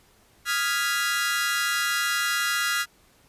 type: chord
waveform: sawtooth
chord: F half-diminished seventh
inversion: third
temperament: equal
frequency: 1244.5 / 1396.9 / 1661.2 / 1975.5 Hz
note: Eb6 / F6 / Ab6 / Cb7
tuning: 0 / 0 / 0 / 0 cents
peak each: -29 / -23 / -25 / -26 dBFS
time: 0.45-2.86 s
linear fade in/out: 50 ms
effects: pink hiss -59 dBFS RMS until 3.28 s + resampled to 32000 Hz